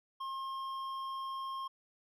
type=tone with hard clipping; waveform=sine; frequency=1069 Hz; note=C6; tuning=37 cents sharp; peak=-39 dBFS; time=0.2-1.68 s; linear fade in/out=10 ms; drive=7 dB; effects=none